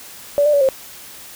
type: tone with pitch steps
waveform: sine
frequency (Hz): 576 / 594 / 569 / 532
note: D5 / D5 / C#5 / C5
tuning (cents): -34 / +20 / +45 / +29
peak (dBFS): -11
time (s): 0.38-0.688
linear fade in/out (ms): 0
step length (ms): 77
effects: white hiss -38 dBFS RMS until 1.35 s